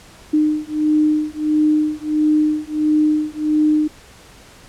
sine beating tone pair, 304.2 / 305.7 Hz, D#4 / D#4, -39 / -30 cents, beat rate 1.5 Hz, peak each -17 dBFS, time 0.33-3.88 s, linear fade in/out 10 ms, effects pink hiss -44 dBFS RMS until 4.68 s + low-pass 10000 Hz 12 dB/octave

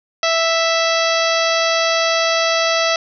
harmonic tone, 659.3 Hz, E5, in tune, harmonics 1 / 2 / 3 / 4 / 5 / 6 / 7 / 8 / 9, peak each -18 / -21 / -23 / -24 / -25 / -26 / -26 / -27 / -28 dBFS, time 0.23-2.96 s, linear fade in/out 2 ms, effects none

